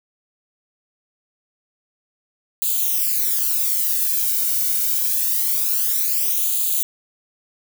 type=noise with flanger; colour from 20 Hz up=violet; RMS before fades=-20 dBFS; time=2.62-6.83 s; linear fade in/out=0 ms; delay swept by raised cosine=0.27 to 1.37 ms; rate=0.25 Hz; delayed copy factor=+0.9; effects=none